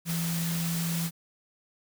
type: tone in noise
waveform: sine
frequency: 167.6 Hz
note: E3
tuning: 29 cents sharp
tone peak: -28 dBFS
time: 0.05-1.11 s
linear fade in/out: 50 ms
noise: white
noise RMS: -35 dBFS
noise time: 0.05-1.11 s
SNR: +4 dB
effects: none